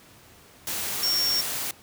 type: tone in noise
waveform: sine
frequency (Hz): 5510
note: F8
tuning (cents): -24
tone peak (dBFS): -22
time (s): 1.03-1.41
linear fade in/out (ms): 2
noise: white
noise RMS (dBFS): -30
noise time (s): 0.67-1.71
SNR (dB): +5
effects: pink hiss -52 dBFS RMS until 1.82 s + high-pass 60 Hz 12 dB/octave

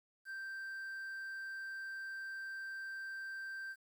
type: tone with quantisation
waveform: triangle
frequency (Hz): 1568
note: G6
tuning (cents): 0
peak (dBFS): -40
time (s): 0.25-3.76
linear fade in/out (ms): 50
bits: 11
effects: none

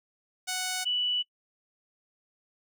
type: tone pair in turn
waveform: 5% pulse / sine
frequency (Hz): 740 / 2960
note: F#5 / F#7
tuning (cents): 0 / 0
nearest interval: 2 octaves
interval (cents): 2400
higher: second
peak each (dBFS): -18 / -25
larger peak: first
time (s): 0.47-0.85 / 0.85-1.23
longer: neither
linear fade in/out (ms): 20
effects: noise-tail reverb RT60 0.1 s tail -24 dB re dry

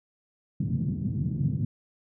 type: band-pass noise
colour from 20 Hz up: pink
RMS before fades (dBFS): -28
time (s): 0.6-1.65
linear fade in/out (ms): 5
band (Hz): 110 to 200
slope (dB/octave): 24
effects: none

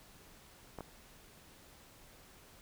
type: clicks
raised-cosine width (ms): 1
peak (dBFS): -29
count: 2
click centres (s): 0.787 / 0.807
effects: pink hiss -59 dBFS RMS until 2.61 s

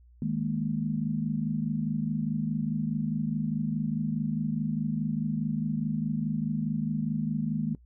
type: chord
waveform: sine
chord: D# suspended fourth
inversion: none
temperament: equal with one note detuned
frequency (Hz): 155.56 / 208.3 / 233.1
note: D#3 / G#3 / A#3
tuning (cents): 0 / +5 / 0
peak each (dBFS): -31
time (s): 0.22-7.75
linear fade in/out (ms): 2
effects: noise-tail reverb RT60 0.1 s tail -21 dB re dry + added 60 Hz sine -53 dBFS peak until 7.85 s

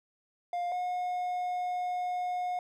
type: tone pair in turn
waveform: triangle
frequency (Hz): 704 / 721.3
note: F5 / F#5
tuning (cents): +14 / -44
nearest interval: unison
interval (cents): 42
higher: second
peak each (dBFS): -28 / -28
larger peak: neither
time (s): 0.53-0.72 / 0.72-2.59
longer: second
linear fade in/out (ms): 2
effects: none

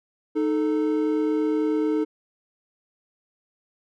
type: tone pair together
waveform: triangle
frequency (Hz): 309 / 438.1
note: D#4 / A4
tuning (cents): -12 / -7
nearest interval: tritone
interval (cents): 605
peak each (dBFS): -20 / -23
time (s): 0.35-2.05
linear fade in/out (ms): 20
effects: none

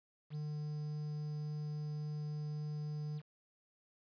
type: tone with quantisation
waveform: triangle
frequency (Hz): 150.3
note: D3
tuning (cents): +40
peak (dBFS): -36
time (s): 0.3-3.22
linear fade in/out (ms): 50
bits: 10
effects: resampled to 11025 Hz

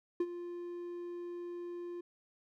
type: tone with ADSR envelope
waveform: triangle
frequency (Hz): 349.2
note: F4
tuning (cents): 0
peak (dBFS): -25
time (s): 0.2-2.01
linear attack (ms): 5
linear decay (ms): 49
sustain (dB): -13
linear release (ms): 7
effects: none

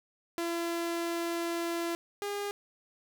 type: tone pair in turn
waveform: sawtooth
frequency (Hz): 338.8 / 406.6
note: E4 / G#4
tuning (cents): +48 / -37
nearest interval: minor third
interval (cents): 315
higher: second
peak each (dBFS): -27 / -29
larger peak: first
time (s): 0.38-1.95 / 2.22-2.51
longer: first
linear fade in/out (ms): 0
effects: none

